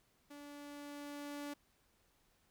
sawtooth tone with level ramp, 289 Hz, D4, 28 cents flat, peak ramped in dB -47 to -38 dBFS, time 0.3-1.54 s, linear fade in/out 10 ms, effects pink hiss -74 dBFS RMS until 2.5 s

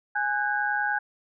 sine tone cluster, 830 / 1494 / 1624 Hz, G#5 / F#6 / G#6, -1 / +16 / -39 cents, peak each -28 dBFS, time 0.15-0.99 s, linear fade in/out 10 ms, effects none

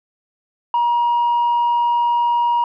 sine tone, 952 Hz, A#5, 36 cents sharp, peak -12 dBFS, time 0.74-2.64 s, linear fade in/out 2 ms, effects tanh soft clip ceiling -12 dBFS

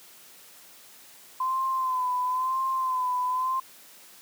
sine tone with vibrato, 1026 Hz, C6, 34 cents flat, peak -24 dBFS, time 1.4-3.6 s, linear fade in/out 5 ms, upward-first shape sine, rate 0.99 Hz, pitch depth 49 cents each way, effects white hiss -51 dBFS RMS until 4.21 s + high-pass 150 Hz 12 dB/octave

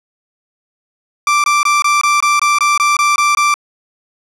30% pulse tone bursts, 1174.7 Hz, D6, in tune, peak -7 dBFS, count 12, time 1.27-3.541 s, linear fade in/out 2 ms, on 170 ms, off 21 ms, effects low-pass 9000 Hz 12 dB/octave

